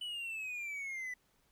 triangle exponential sweep, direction down, 2988 to 1975.5 Hz, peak -37 dBFS, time 0.01-1.14 s, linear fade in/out 5 ms, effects pink hiss -73 dBFS RMS until 1.51 s

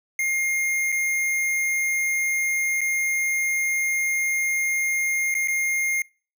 square tone with dropouts, 2126 Hz, C7, 27 cents sharp, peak -22 dBFS, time 0.19-6.02 s, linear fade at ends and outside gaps 2 ms, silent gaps 0.92-0.924 / 2.808-2.814 / 5.342-5.35 / 5.475-5.482 s, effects noise-tail reverb RT60 0.4 s tail -26 dB re dry

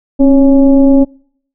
sine tone with frequency modulation, 270.8 Hz, C#4, 40 cents flat, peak -3 dBFS, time 0.19-1.05 s, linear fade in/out 20 ms, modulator 285 Hz, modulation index 0.73, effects noise-tail reverb RT60 0.6 s tail -26 dB re dry

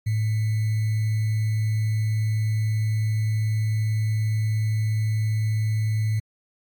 sine tone with sample-and-hold, 108.6 Hz, A2, 22 cents flat, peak -20 dBFS, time 0.06-6.2 s, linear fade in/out 10 ms, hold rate 2100 Hz, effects AAC 64 kbps

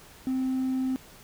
triangle tone, 260.4 Hz, C4, 8 cents flat, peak -22 dBFS, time 0.27-0.96 s, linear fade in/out 0 ms, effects tanh soft clip ceiling -20 dBFS + pink hiss -51 dBFS RMS until 1.23 s

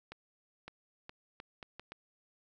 accelerating click train, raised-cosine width 0.3 ms, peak -29 dBFS, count 7, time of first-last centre 0.12-1.92 s, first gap 560 ms, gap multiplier 0.74, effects none

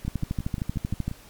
two click trains, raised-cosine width 5 ms, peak -14 / -20 dBFS, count 14 / 7, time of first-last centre 0.08-1.08 / 0.05-1.114 s, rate 13 / 5.64 Hz, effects pink hiss -50 dBFS RMS until 1.29 s + MP3 96 kbps

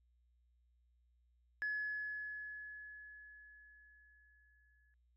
sine tone with exponential decay, 1700 Hz, G#6, 40 cents sharp, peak -34 dBFS, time 1.62-4.94 s, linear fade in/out 0 ms, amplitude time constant 720 ms, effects tanh soft clip ceiling -32 dBFS + added 60 Hz sine -70 dBFS peak until 5.16 s

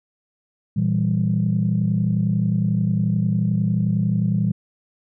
sine chord, E diminished, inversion second, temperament equal, 116.54 / 164.81 / 196 Hz, Bb2 / E3 / G3, 0 / 0 / 0 cents, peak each -21 dBFS, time 0.76-4.52 s, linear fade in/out 10 ms, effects tanh soft clip ceiling -9 dBFS

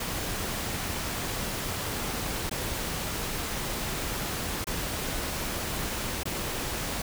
pink noise with dropouts, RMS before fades -32 dBFS, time 0-7.02 s, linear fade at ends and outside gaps 5 ms, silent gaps 2.496-2.511 / 4.644-4.669 / 6.234-6.254 s, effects none

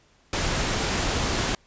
pink noise, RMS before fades -25 dBFS, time 0.33-1.55 s, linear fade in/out 2 ms, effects pink hiss -60 dBFS RMS until 1.66 s + resampled to 16000 Hz

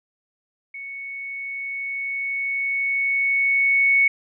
sine tone with level ramp, 2217 Hz, C#7, in tune, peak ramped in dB -32 to -13 dBFS, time 0.74-4.08 s, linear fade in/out 5 ms, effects none

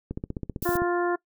click train, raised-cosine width 3 ms, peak -18 dBFS, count 12, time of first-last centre 0.11-0.82 s, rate 15.5 Hz
violet noise, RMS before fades -35 dBFS, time 0.62-0.77 s, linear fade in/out 2 ms
harmonic tone, 350.7 Hz, F4, 7 cents sharp, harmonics 1 / 2 / 3 / 4 / 5, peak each -24 / -30 / -32 / -34 / -36 dBFS, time 0.65-1.16 s, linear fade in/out 10 ms
effects noise-tail reverb RT60 0.1 s tail -22 dB re dry

